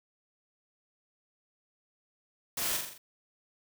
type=noise with echo; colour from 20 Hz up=white; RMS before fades=-33 dBFS; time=2.57-2.77 s; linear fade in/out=5 ms; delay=42 ms; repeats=5; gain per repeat=-4 dB; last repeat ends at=2.98 s; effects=none